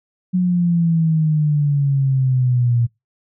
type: exponential sweep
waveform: sine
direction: down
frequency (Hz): 183.6 to 117.3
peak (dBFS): -13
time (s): 0.33-2.87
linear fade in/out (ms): 20
effects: noise-tail reverb RT60 0.2 s tail -24 dB re dry